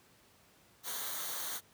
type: noise with comb filter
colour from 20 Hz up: white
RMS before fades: -39 dBFS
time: 0.83-1.61 s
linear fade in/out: 50 ms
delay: 0.39 ms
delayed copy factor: -0.65
effects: pink hiss -64 dBFS RMS until 1.73 s + high-pass 80 Hz 12 dB/octave